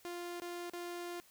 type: tone with dropouts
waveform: sawtooth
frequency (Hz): 349.2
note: F4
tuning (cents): 0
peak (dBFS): -37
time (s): 0.05-1.2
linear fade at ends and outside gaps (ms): 0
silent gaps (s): 0.4-0.42 / 0.698-0.735
effects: white hiss -64 dBFS RMS until 1.3 s